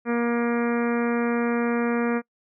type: harmonic tone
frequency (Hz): 236.6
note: A#3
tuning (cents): +26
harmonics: 1 / 2 / 3 / 4 / 5 / 6 / 7 / 8 / 9 / 10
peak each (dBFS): -23 / -26 / -35 / -36 / -35 / -35 / -37 / -39 / -41 / -40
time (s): 0.05-2.22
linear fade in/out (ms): 50
effects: noise-tail reverb RT60 0.1 s tail -26 dB re dry